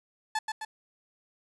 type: tone with echo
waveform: 30% pulse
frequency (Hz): 870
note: A5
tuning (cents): -20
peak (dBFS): -24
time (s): 0.35-0.39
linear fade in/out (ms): 5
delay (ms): 130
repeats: 2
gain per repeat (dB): -4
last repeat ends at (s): 0.65
effects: resampled to 22050 Hz + 9-bit